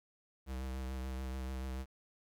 square tone with vibrato, 65.1 Hz, C2, 8 cents flat, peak -39 dBFS, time 0.46-1.86 s, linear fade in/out 50 ms, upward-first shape triangle, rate 6.9 Hz, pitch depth 34 cents each way, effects 11-bit

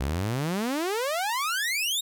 sawtooth exponential sweep, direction up, 61.8 to 3817 Hz, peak -22 dBFS, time 0-2.01 s, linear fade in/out 10 ms, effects none

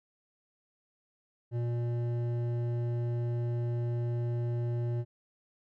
sine tone with hard clipping, 119.3 Hz, A#2, 41 cents sharp, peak -31 dBFS, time 1.51-5.05 s, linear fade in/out 50 ms, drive 10 dB, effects none

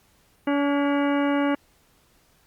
harmonic tone with a mistuned harmonic, 284.7 Hz, C#4, 46 cents sharp, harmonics 1 / 2 / 3 / 4 / 5 / 6 / 7 / 8 / 10, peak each -21 / -27 / -31 / -33 / -35 / -37 / -38 / -39 / -41 dBFS, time 0.47-1.55 s, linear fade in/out 5 ms, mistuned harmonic 6, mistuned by -63 cents, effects pink hiss -61 dBFS RMS until 2.46 s + Opus 48 kbps

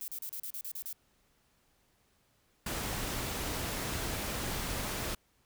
violet noise bursts, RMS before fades -40 dBFS, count 9, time 0.01-0.928 s, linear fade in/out 0 ms, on 70 ms, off 36 ms
pink noise, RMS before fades -36 dBFS, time 2.66-5.15 s, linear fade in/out 5 ms
effects pink hiss -71 dBFS RMS until 5.45 s

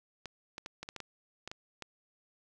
clicks, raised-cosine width 0.2 ms, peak -24 dBFS, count 10, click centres 0.257 / 0.581 / 0.661 / 0.83 / 0.889 / 0.963 / 1.003 / 1.476 / 1.515 / 1.823 s, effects none

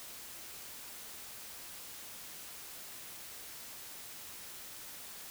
silence, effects white hiss -48 dBFS RMS until 5.3 s

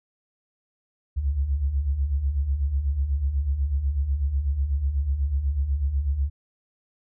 sine beating tone pair, 63.8 / 71.9 Hz, C2 / D2, -43 / -36 cents, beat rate 8.1 Hz, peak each -29 / -22 dBFS, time 1.16-6.3 s, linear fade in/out 20 ms, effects none

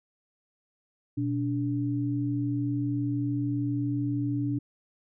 sine tone pair together, 121.86 / 289 Hz, B2 / D4, -23 / -28 cents, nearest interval octave + minor third, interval 1495 cents, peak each -29 / -28 dBFS, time 1.17-4.59 s, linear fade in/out 10 ms, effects none

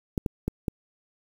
clicks, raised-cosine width 3 ms, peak -13 dBFS, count 4, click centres 0.178 / 0.262 / 0.48 / 0.682 s, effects 7-bit

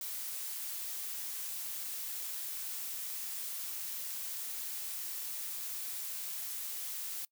blue noise, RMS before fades -40 dBFS, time 0.01-7.25 s, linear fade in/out 2 ms, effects noise-tail reverb RT60 0.1 s tail -23 dB re dry

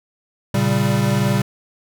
square chord, G diminished, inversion first, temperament equal, 116.54 / 138.59 / 196 Hz, Bb2 / Db3 / G3, 0 / 0 / 0 cents, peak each -21 / -21 / -20 dBFS, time 0.54-1.42 s, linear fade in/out 5 ms, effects none

